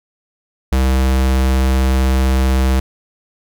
square tone, 65.41 Hz, C2, in tune, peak -12 dBFS, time 0.72-2.8 s, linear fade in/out 5 ms, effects none

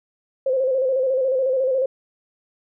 sine tone with vibrato, 523.3 Hz, C5, in tune, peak -17 dBFS, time 0.46-1.86 s, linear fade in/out 5 ms, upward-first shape square, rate 14 Hz, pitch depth 48 cents each way, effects none

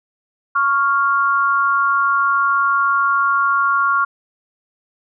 sine tone pair together, 1109.9 / 1396.9 Hz, C#6 / F6, +2 / 0 cents, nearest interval major third, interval 398 cents, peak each -16 dBFS, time 0.55-4.05 s, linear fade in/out 10 ms, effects none

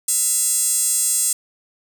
sawtooth tone with high-pass filter, 675 Hz, E5, 41 cents sharp, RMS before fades -19 dBFS, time 0.08-1.33 s, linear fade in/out 5 ms, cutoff 8100 Hz, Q 3.8, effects 8-bit

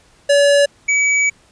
square tone pair in turn, 570 / 2280 Hz, C#5 / C#7, +48 / +48 cents, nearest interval 2 octaves, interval 2400 cents, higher second, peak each -10 / -13 dBFS, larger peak first, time 0.29-0.66 / 0.88-1.3 s, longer second, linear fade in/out 10 ms, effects pink hiss -52 dBFS RMS until 1.51 s + resampled to 22050 Hz

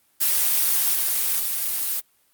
blue noise with level steps, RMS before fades -20 / -22 / -25 dBFS, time 0.2-2.01 s, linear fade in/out 20 ms, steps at 0.93 / 1.39 s, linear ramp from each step 20 ms, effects white hiss -63 dBFS RMS until 2.33 s + Opus 32 kbps

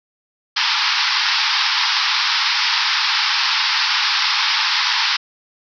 white band-pass noise, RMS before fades -18 dBFS, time 0.56-5.17 s, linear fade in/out 10 ms, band 830 to 5400 Hz, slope 96 dB/octave, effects none

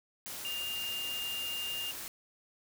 sine tone in noise, 2810 Hz, F7, 10 cents sharp, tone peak -35 dBFS, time 0.45-1.91 s, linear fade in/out 0 ms, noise white, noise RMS -42 dBFS, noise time 0.26-2.08 s, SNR +4 dB, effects none

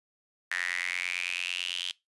sawtooth tone with high-pass filter sweep, 89 Hz, F2, 33 cents sharp, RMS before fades -33 dBFS, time 0.51-1.92 s, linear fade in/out 5 ms, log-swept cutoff 1800 to 3200 Hz, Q 7.5, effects noise-tail reverb RT60 0.2 s tail -22 dB re dry + resampled to 24000 Hz

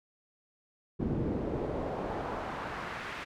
brown noise with band-pass filter sweep, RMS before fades -35 dBFS, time 0.99-3.25 s, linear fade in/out 20 ms, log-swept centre 250 to 2100 Hz, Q 1.2, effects none

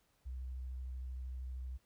sine tone with vibrato, 63.7 Hz, C2, 46 cents flat, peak -40 dBFS, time 0.25-1.78 s, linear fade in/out 20 ms, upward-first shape sine, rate 13 Hz, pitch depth 21 cents each way, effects pink hiss -75 dBFS RMS until 1.85 s

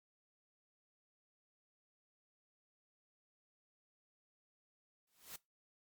white noise with exponential growth, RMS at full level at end -45 dBFS, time 5.07-5.36 s, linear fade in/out 5 ms, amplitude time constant 61 ms, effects noise-tail reverb RT60 0.2 s tail -21 dB re dry + MP3 96 kbps

